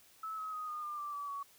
sine tone with pitch steps, 1302 / 1275.2 / 1249 / 1223.3 / 1198.1 / 1173.4 / 1149.3 / 1125.6 Hz, E6 / D#6 / D#6 / D#6 / D6 / D6 / D6 / C#6, -22 / +42 / +6 / -30 / +34 / -2 / -38 / +26 cents, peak -38 dBFS, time 0.23-1.43 s, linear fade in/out 5 ms, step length 150 ms, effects white hiss -63 dBFS RMS until 1.58 s

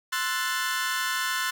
sawtooth chord, F# half-diminished seventh, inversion second, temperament equal with one note detuned, 1046.5 / 1330.8 / 1480 / 1760 Hz, C6 / E6 / F#6 / A6, 0 / +16 / 0 / 0 cents, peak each -28 / -31 / -27 / -27 dBFS, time 0.12-1.51 s, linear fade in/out 10 ms, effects none

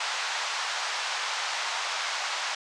pink band-pass noise, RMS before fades -31 dBFS, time 0-2.55 s, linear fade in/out 5 ms, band 790 to 6300 Hz, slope 24 dB/octave, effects resampled to 22050 Hz

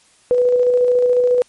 sine tone with tremolo, 493.9 Hz, B4, in tune, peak -10 dBFS, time 0.31-1.42 s, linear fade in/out 0 ms, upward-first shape square, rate 14 Hz, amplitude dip 25%, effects white hiss -53 dBFS RMS until 1.48 s + MP3 48 kbps

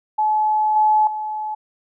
sine tone with level steps, 857 Hz, A5, 46 cents flat, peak -15 / -12 / -23 dBFS, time 0.18-1.55 s, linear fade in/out 10 ms, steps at 0.76 / 1.07 s, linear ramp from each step 2 ms, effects none

